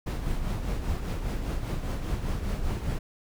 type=noise with tremolo; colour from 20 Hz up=brown; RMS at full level=-27 dBFS; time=0.06-2.99 s; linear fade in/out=10 ms; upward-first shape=triangle; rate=5 Hz; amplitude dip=55%; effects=none